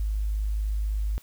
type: tone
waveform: sine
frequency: 51.91 Hz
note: G#1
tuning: in tune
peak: -24 dBFS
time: 0-1.18 s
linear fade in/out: 0 ms
effects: white hiss -55 dBFS RMS until 1.22 s